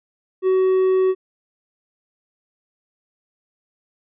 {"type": "tone", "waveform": "triangle", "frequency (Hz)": 375.6, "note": "F#4", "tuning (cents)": 26, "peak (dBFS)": -12, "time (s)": [0.42, 1.15], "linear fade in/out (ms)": 50, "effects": ["resampled to 8000 Hz"]}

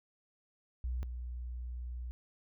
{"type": "tone pair in turn", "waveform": "sine", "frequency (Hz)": [61.74, 60.93], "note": ["B1", "B1"], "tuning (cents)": [0, -23], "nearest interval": "unison", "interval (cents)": 23, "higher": "first", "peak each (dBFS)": [-33, -38], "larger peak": "first", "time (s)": [[0.84, 1.03], [1.03, 2.11]], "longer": "second", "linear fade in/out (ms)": 0, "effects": []}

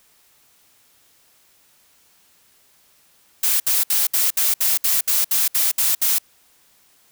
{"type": "noise bursts", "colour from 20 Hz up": "blue", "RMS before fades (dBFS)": -18, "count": 12, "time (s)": [3.43, 6.185], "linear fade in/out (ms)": 5, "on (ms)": 170, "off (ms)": 65, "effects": ["white hiss -57 dBFS RMS until 7.11 s"]}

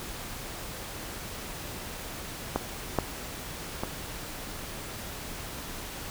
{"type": "clicks", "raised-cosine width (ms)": 1, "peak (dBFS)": [-11, -9, -15], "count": 3, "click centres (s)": [2.56, 2.987, 3.835], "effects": ["pink hiss -39 dBFS RMS until 6.1 s"]}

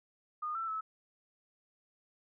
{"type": "tone with pitch steps", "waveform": "sine", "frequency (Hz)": [1225, 1336, 1300], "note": ["D#6", "E6", "E6"], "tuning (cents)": [-27, 23, -24], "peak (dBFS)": -34, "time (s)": [0.42, 0.81], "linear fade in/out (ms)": 10, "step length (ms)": 130, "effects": []}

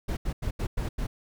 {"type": "noise bursts at uneven times", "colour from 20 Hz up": "brown", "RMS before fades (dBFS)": -29, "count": 6, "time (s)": [[0.08, 0.17], [0.25, 0.33], [0.42, 0.51], [0.59, 0.67], [0.77, 0.89], [0.98, 1.07]], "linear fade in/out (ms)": 10, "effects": []}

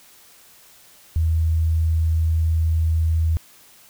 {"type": "tone", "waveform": "sine", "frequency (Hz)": 80.8, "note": "E2", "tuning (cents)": -34, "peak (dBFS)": -16, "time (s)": [1.16, 3.37], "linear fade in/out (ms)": 0, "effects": ["white hiss -50 dBFS RMS until 3.89 s"]}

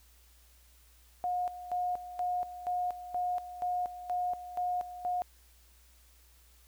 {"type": "tone with tremolo", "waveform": "sine", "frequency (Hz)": 719, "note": "F#5", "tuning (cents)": -50, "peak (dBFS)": -29, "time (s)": [1.24, 5.22], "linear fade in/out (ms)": 0, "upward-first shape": "square", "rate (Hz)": 2.1, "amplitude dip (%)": 75, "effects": ["added 60 Hz sine -60 dBFS peak until 6.67 s", "white hiss -64 dBFS RMS until 6.67 s"]}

